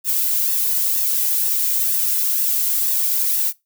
violet noise with flanger, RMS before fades -19 dBFS, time 0.04-3.53 s, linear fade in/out 50 ms, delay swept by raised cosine 1.1 to 2.04 ms, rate 2.1 Hz, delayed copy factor +0.55, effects noise-tail reverb RT60 0.2 s tail -21 dB re dry

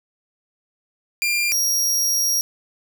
sawtooth tone pair in turn, 2392 / 5642 Hz, D7 / F8, +31 / +17 cents, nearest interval octave + minor third, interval 1486 cents, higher second, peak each -15 dBFS, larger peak neither, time 1.22-1.52 / 1.52-2.41 s, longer second, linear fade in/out 0 ms, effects none

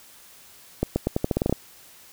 accelerating click train, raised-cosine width 2 ms, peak -8 dBFS, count 11, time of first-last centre 0.83-1.526 s, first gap 130 ms, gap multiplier 0.85, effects white hiss -50 dBFS RMS until 2.12 s

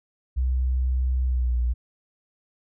sine tone with pitch glide, 63.7 to 60.12 Hz, C2 to B1, -46 to -46 cents, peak -20 dBFS, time 0.36-1.74 s, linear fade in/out 20 ms, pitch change -100 cents, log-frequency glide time 1.25-1.58 s, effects none

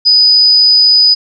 sine tone, 4978 Hz, D#8, in tune, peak -4 dBFS, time 0.05-1.15 s, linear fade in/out 20 ms, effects none

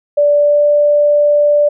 sine tone with pitch glide, 583 to 587.4 Hz, D5 to D5, -13 to 0 cents, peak -7 dBFS, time 0.17-1.69 s, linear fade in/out 10 ms, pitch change +13 cents, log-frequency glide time 0.32-0.64 s, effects none

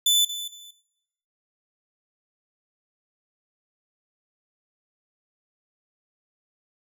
sawtooth tone with echo, 3503 Hz, A7, 8 cents flat, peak -14 dBFS, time 0.06-0.25 s, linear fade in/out 5 ms, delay 230 ms, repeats 2, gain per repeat -13 dB, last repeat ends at 0.71 s, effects noise-tail reverb RT60 0.8 s tail -17 dB re dry

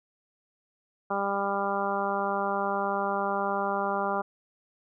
harmonic tone, 198.8 Hz, G3, 25 cents sharp, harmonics 1 / 2 / 3 / 4 / 5 / 6 / 7, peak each -36 / -34 / -33 / -31 / -34 / -33 / -36 dBFS, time 1.1-4.22 s, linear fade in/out 10 ms, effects none

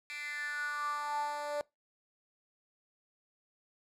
10% pulse tone with high-pass filter sweep, 293.7 Hz, D4, in tune, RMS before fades -37 dBFS, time 0.1-1.61 s, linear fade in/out 0 ms, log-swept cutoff 2400 to 590 Hz, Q 6.9, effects noise-tail reverb RT60 0.2 s tail -23 dB re dry + low-pass 11000 Hz 12 dB/octave

